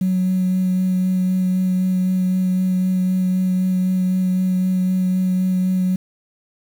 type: tone with vibrato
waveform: sine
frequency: 185 Hz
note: F#3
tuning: in tune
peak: -14 dBFS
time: 0.01-5.96 s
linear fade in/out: 5 ms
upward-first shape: sine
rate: 3.9 Hz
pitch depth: 11 cents each way
effects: tanh soft clip ceiling -12 dBFS + 7-bit